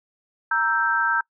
sine chord, E diminished, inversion second, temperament equal, 932.3 / 1318.5 / 1568 Hz, Bb5 / E6 / G6, 0 / 0 / 0 cents, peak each -25 / -24 / -21 dBFS, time 0.51-1.21 s, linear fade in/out 5 ms, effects noise-tail reverb RT60 0.1 s tail -24 dB re dry

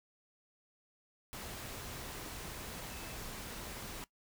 sine tone in noise, 2621 Hz, E7, 11 cents flat, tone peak -55 dBFS, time 2.91-3.13 s, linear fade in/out 0 ms, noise pink, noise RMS -45 dBFS, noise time 1.33-4.04 s, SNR -13 dB, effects noise-tail reverb RT60 0.1 s tail -18 dB re dry

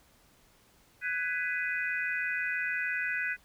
sine chord, G# minor seventh, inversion third, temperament just, 1495.1 / 1661.2 / 1993.5 / 2492 Hz, F#6 / G#6 / B6 / D#7, +18 / 0 / +16 / +2 cents, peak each -33 / -37 / -35 / -36 dBFS, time 1.01-3.37 s, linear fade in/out 50 ms, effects pink hiss -63 dBFS RMS until 3.44 s

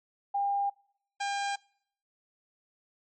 sine / sawtooth tone pair in turn, 802 / 802 Hz, G5 / G5, +39 / +39 cents, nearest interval unison, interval 0 cents, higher neither, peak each -26 dBFS, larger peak neither, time 0.34-0.7 / 1.2-1.56 s, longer neither, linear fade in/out 10 ms, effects noise-tail reverb RT60 0.7 s tail -26 dB re dry + MP3 32 kbps

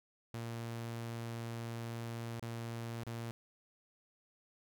sawtooth tone with dropouts, 116.1 Hz, A#2, 7 cents flat, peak -36 dBFS, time 0.34-3.31 s, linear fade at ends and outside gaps 0 ms, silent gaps 2.395-2.426 / 3.035-3.067 s, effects none

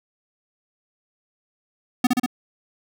square tone with echo, 249.4 Hz, B3, 17 cents sharp, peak -14 dBFS, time 2.04-2.07 s, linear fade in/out 5 ms, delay 64 ms, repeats 3, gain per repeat -2 dB, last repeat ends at 2.262 s, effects none

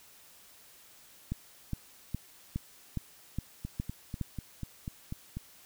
two click trains, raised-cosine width 5 ms, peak -20 / -24 dBFS, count 8 / 8, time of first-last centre 1.32-4.213 / 3.65-5.37 s, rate 2.42 / 4.07 Hz, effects white hiss -57 dBFS RMS until 5.65 s

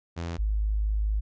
sawtooth / sine tone pair in turn, 84.6 / 52.42 Hz, E2 / G#1, +45 / +17 cents, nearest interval minor sixth, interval 828 cents, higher first, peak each -27 / -23 dBFS, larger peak second, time 0.16-0.38 / 0.38-1.21 s, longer second, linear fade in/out 20 ms, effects resampled to 16000 Hz

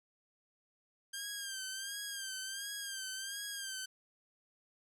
10% pulse tone with vibrato, 1591 Hz, G6, 25 cents sharp, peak -31 dBFS, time 1.13-3.86 s, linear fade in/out 10 ms, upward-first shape sine, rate 1.4 Hz, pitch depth 67 cents each way, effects none

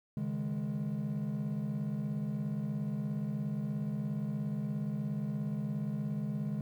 triangle chord, C# suspended second, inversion none, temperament equal, 138.59 / 155.56 / 207.7 Hz, C#3 / D#3 / G#3, 0 / 0 / 0 cents, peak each -35 / -35 / -33 dBFS, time 0.17-6.61 s, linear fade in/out 2 ms, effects tanh soft clip ceiling -26 dBFS + 11-bit

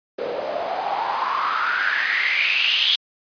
white noise with band-pass filter sweep, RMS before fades -22 dBFS, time 0.18-2.96 s, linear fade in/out 10 ms, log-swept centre 480 to 3400 Hz, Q 6.7, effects resampled to 11025 Hz

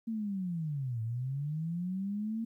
sine linear two-way sweep, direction down then up, 230 to 110 to 230 Hz, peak -32 dBFS, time 0.07-2.45 s, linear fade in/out 10 ms, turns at 1.02 s, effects 12-bit

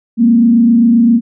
sine tone with frequency modulation, 233.1 Hz, A#3, in tune, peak -5 dBFS, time 0.17-1.21 s, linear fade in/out 50 ms, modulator 27.6 Hz, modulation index 0.57, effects none

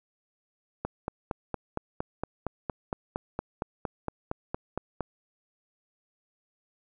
click train, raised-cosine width 1 ms, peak -16 dBFS, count 19, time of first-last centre 0.85-5.007 s, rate 4.33 Hz, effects none

